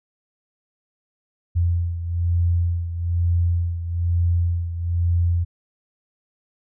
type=beating tone pair; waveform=sine; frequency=85.9 / 87 Hz; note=F2 / F2; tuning=-28 / -6 cents; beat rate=1.1 Hz; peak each=-19 / -25 dBFS; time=1.55-5.45 s; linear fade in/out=20 ms; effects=none